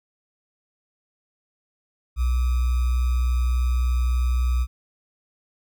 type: tone with sample-and-hold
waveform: sine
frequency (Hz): 61.74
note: B1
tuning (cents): 0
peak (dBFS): -18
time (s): 2.16-4.67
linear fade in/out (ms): 50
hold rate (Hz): 1225
effects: none